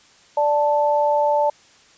sine tone pair together, 587.3 / 880 Hz, D5 / A5, 0 / 0 cents, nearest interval perfect fifth, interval 700 cents, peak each -18 dBFS, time 0.37-1.5 s, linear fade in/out 5 ms, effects white hiss -52 dBFS RMS until 1.97 s + resampled to 16000 Hz

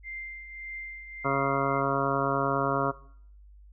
sine tone with tremolo, 2093 Hz, C7, in tune, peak -34 dBFS, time 0.03-1.83 s, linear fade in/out 50 ms, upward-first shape triangle, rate 1.7 Hz, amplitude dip 60%
harmonic tone, 137.7 Hz, C#3, 11 cents flat, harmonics 1 / 2 / 3 / 4 / 5 / 7 / 8 / 9 / 10, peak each -33 / -33 / -33 / -33 / -33 / -33 / -33 / -33 / -33 dBFS, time 1.24-2.92 s, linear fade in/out 20 ms
effects noise-tail reverb RT60 0.6 s tail -18 dB re dry + added 50 Hz sine -49 dBFS peak until 3.72 s

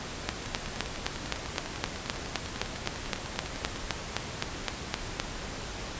two click trains, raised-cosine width 0.2 ms, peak -19 / -9 dBFS, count 34 / 20, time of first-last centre 0.46-3.76 / 0.29-5.2 s, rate 10 / 3.87 Hz, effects pink hiss -38 dBFS RMS until 5.99 s + resampled to 16000 Hz

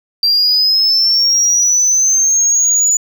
sine linear sweep, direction up, 4699 to 6960 Hz, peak -7 dBFS, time 0.23-2.97 s, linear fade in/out 2 ms, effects tanh soft clip ceiling -7 dBFS

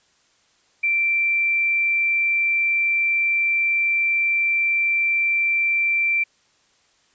sine tone, 2349 Hz, D7, in tune, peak -17 dBFS, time 0.83-6.24 s, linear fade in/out 10 ms, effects white hiss -61 dBFS RMS until 7.14 s + resampled to 16000 Hz

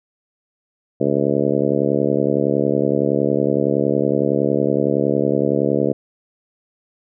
harmonic tone, 70.8 Hz, C#2, 37 cents sharp, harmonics 2 / 3 / 4 / 5 / 6 / 7 / 8 / 9, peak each -25 / -23 / -22 / -23 / -22 / -22 / -26 / -28 dBFS, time 1-5.93 s, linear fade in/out 10 ms, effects none

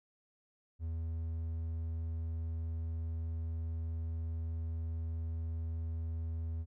triangle tone, 81.6 Hz, E2, 17 cents flat, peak -33 dBFS, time 0.79-6.66 s, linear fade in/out 50 ms, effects none

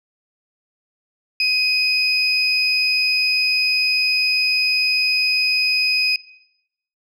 sine tone pair together, 2507 / 5014 Hz, D#7 / D#8, +12 / +12 cents, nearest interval octave, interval 1200 cents, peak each -17 / -18 dBFS, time 1.4-6.16 s, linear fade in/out 2 ms, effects noise-tail reverb RT60 0.8 s tail -19 dB re dry + tanh soft clip ceiling -10 dBFS

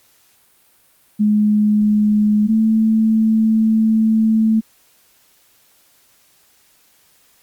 sine tone pair in turn, 210.5 / 220.6 Hz, G#3 / A3, +24 / +5 cents, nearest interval minor second, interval 81 cents, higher second, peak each -11 dBFS, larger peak neither, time 1.19-2.48 / 2.48-4.61 s, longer second, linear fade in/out 20 ms, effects white hiss -55 dBFS RMS until 7.42 s + Opus 48 kbps

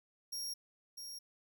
sawtooth tone with echo, 5588 Hz, F8, in tune, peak -36 dBFS, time 0.32-0.54 s, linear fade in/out 10 ms, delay 650 ms, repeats 1, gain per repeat -6 dB, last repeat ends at 1.19 s, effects none

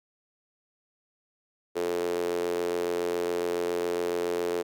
sawtooth tone with high-pass filter, 87.2 Hz, F2, 2 cents flat, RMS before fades -29 dBFS, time 1.75-4.63 s, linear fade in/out 20 ms, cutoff 410 Hz, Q 6.6, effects none

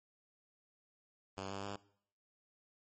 5% pulse tone with pitch steps, 96.5 / 98.64 / 100.83 Hz, G2 / G2 / G2, -27 / +11 / +49 cents, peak -30 dBFS, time 1.37-1.76 s, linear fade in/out 5 ms, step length 130 ms, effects noise-tail reverb RT60 0.6 s tail -20 dB re dry + MP3 32 kbps

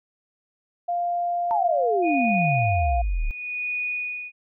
sine tone, 698.5 Hz, F5, in tune, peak -22 dBFS, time 0.88-3.02 s, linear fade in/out 10 ms
sine exponential sweep, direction down, 922 to 32.87 Hz, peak -21 dBFS, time 1.51-3.31 s, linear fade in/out 0 ms
sine tone with tremolo, 2469 Hz, D#7, 14 cents flat, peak -24 dBFS, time 2.02-4.32 s, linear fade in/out 50 ms, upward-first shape sine, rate 0.7 Hz, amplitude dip 90%
effects none

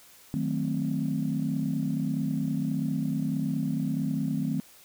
sine chord, D# diminished seventh, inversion none, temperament equal, 155.56 / 185 / 220 / 261.6 Hz, D#3 / F#3 / A3 / C4, 0 / 0 / 0 / 0 cents, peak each -30 / -33 / -31 / -30 dBFS, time 0.34-4.6 s, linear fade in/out 0 ms, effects tanh soft clip ceiling -17 dBFS + white hiss -54 dBFS RMS until 4.84 s

